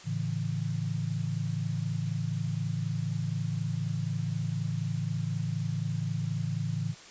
sine chord, A major, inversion none, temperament equal with one note detuned, 110 / 140.77 / 164.81 Hz, A2 / C#3 / E3, 0 / +27 / 0 cents, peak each -33 dBFS, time 0.04-6.95 s, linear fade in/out 50 ms, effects white hiss -49 dBFS RMS until 7.1 s + resampled to 16000 Hz

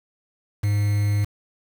triangle tone with quantisation, 102.9 Hz, G#2, 16 cents flat, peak -16 dBFS, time 0.63-1.25 s, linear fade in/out 10 ms, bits 6, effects none

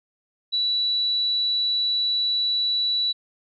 sine tone, 3940 Hz, B7, 5 cents flat, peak -20 dBFS, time 0.52-3.13 s, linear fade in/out 20 ms, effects none

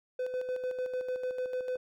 triangle tone with tremolo, 506 Hz, B4, 42 cents sharp, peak -28 dBFS, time 0.19-1.77 s, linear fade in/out 5 ms, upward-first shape square, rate 6.7 Hz, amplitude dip 50%, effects none

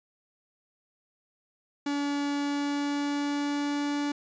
45% pulse tone with pitch glide, 286.1 to 289.3 Hz, D4 to D4, -45 to -26 cents, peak -27 dBFS, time 1.86-4.12 s, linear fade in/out 5 ms, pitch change +19 cents, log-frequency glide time 2.31-3.99 s, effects resampled to 16000 Hz

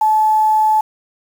sine tone with quantisation, 865 Hz, A5, 30 cents flat, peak -10 dBFS, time 0.01-0.81 s, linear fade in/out 5 ms, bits 6, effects none

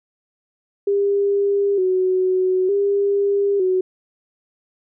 sine tone with vibrato, 386.1 Hz, G4, 26 cents flat, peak -15 dBFS, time 0.87-3.81 s, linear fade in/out 5 ms, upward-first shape square, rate 0.55 Hz, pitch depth 67 cents each way, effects none

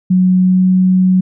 sine tone with pitch glide, 184.1 to 185.27 Hz, F#3 to F#3, -8 to +3 cents, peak -7 dBFS, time 0.1-1.21 s, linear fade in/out 10 ms, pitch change +11 cents, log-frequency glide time 0.42-0.64 s, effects none

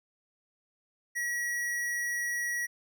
sine tone with hard clipping, 1919 Hz, A#6, 50 cents sharp, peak -31 dBFS, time 1.15-2.67 s, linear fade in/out 20 ms, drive 18 dB, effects none

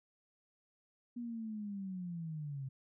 sine linear sweep, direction down, 242.7 to 131 Hz, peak -39 dBFS, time 1.16-2.69 s, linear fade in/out 10 ms, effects none

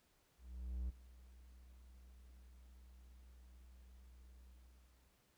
triangle tone with ADSR envelope, 61.74 Hz, B1, in tune, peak -36 dBFS, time 0.37-5.22 s, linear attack 520 ms, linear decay 19 ms, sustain -20 dB, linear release 750 ms, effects pink hiss -75 dBFS RMS until 5.37 s

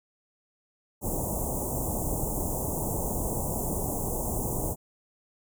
pink band-stop noise, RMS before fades -30 dBFS, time 1.01-4.76 s, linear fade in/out 50 ms, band 940 to 7000 Hz, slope 48 dB/octave, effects none

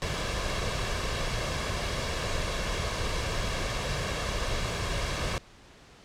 pink noise with comb filter, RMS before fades -30 dBFS, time 0.02-5.38 s, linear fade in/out 0 ms, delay 1.8 ms, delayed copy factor +0.5, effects pink hiss -53 dBFS RMS until 6.04 s + low-pass 6000 Hz 12 dB/octave

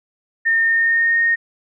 sine tone with pitch glide, 1821 to 1849.6 Hz, A#6 to A#6, -41 to -14 cents, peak -13 dBFS, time 0.45-1.36 s, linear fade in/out 20 ms, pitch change +27 cents, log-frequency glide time 0.61-1.21 s, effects none

